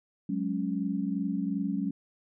sine chord, F# suspended second, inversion none, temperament equal, 185 / 207.7 / 277.2 Hz, F#3 / G#3 / C#4, 0 / 0 / 0 cents, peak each -32 dBFS, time 0.29-1.91 s, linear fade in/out 5 ms, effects none

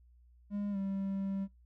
triangle tone with pitch glide, 203.8 to 195.05 Hz, G#3 to G3, -32 to -8 cents, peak -31 dBFS, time 0.5-1.48 s, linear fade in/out 50 ms, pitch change -76 cents, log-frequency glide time 0.71-0.77 s, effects noise-tail reverb RT60 0.2 s tail -24 dB re dry + added 60 Hz sine -59 dBFS peak until 1.65 s

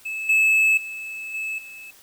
triangle tone with level steps, 2605 Hz, E7, 21 cents flat, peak -25 / -13 / -29 / -24 / -36 dBFS, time 0.05-1.91 s, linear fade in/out 10 ms, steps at 0.29 / 0.77 / 1.34 / 1.58 s, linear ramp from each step 5 ms, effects white hiss -51 dBFS RMS until 2.02 s

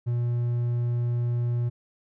triangle tone, 120 Hz, B2, 49 cents flat, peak -21 dBFS, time 0.06-1.7 s, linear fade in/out 20 ms, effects none

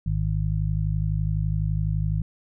harmonic tone, 51.91 Hz, G#1, in tune, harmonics 1 / 2 / 3, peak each -26 / -26 / -26 dBFS, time 0.06-2.22 s, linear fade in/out 5 ms, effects none

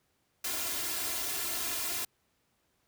white noise with comb filter, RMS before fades -34 dBFS, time 0.44-2.05 s, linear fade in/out 5 ms, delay 2.9 ms, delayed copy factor +0.9, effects pink hiss -74 dBFS RMS until 2.87 s + high-pass 60 Hz 12 dB/octave

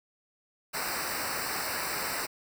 pink noise with comb filter, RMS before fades -33 dBFS, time 0.73-2.27 s, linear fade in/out 20 ms, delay 0.3 ms, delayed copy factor -0.95, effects none

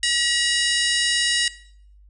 harmonic tone with a mistuned harmonic, 958 Hz, A#5, 47 cents sharp, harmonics 2 / 3 / 4 / 5 / 6 / 7 / 8 / 9 / 10, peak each -24 / -24 / -26 / -29 / -28 / -30 / -31 / -32 / -31 dBFS, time 0.03-1.48 s, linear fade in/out 2 ms, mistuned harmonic 6, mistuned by -95 cents, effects noise-tail reverb RT60 0.6 s tail -19 dB re dry + added 50 Hz sine -47 dBFS peak until 2.09 s

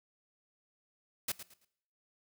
white noise with echo, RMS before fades -34 dBFS, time 1.28-1.32 s, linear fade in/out 5 ms, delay 110 ms, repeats 3, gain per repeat -12 dB, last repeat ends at 1.65 s, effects noise-tail reverb RT60 0.7 s tail -21 dB re dry

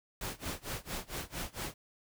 pink noise with tremolo, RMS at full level -37 dBFS, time 0.21-1.74 s, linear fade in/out 2 ms, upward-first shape sine, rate 4.4 Hz, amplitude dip 95%, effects none

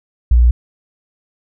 sine tone, 59.6 Hz, A#1, 39 cents sharp, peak -6 dBFS, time 0.31-0.51 s, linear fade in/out 5 ms, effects none

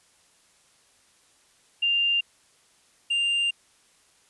sine / triangle tone pair in turn, 2794 / 2794 Hz, F7 / F7, 0 / 0 cents, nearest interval unison, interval 0 cents, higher neither, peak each -20 dBFS, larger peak neither, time 1.82-2.21 / 3.1-3.51 s, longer second, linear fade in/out 10 ms, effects white hiss -61 dBFS RMS until 4.29 s + resampled to 24000 Hz

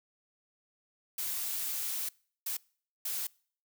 blue noise bursts at uneven times, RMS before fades -35 dBFS, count 3, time 1.18-2.09 / 2.46-2.57 / 3.05-3.27 s, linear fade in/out 5 ms, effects noise-tail reverb RT60 0.5 s tail -25 dB re dry

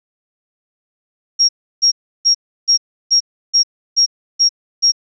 sine tone bursts, 5588 Hz, F8, in tune, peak -8 dBFS, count 9, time 1.39-4.921 s, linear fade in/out 20 ms, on 99 ms, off 330 ms, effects none

